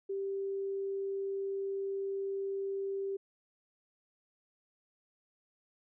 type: tone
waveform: sine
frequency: 392 Hz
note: G4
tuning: in tune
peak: -33 dBFS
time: 0.09-3.17 s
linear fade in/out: 10 ms
effects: none